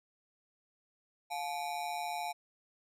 square ring-modulated tone, 784 Hz, G5, in tune, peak -33 dBFS, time 1.3-2.33 s, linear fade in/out 20 ms, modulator 77 Hz, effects resampled to 32000 Hz

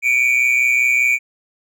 triangle tone pair together, 2278 / 2403 Hz, C#7 / D7, +47 / +39 cents, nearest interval minor second, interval 92 cents, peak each -14 dBFS, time 0.02-1.19 s, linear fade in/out 50 ms, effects none

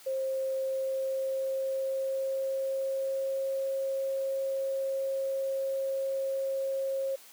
sine tone with pitch glide, 531 to 539.7 Hz, C5 to C#5, +25 to -46 cents, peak -28 dBFS, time 0.06-7.16 s, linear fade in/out 10 ms, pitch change +29 cents, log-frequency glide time 0.52-3.64 s, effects white hiss -53 dBFS RMS until 7.32 s + high-pass 300 Hz 12 dB/octave

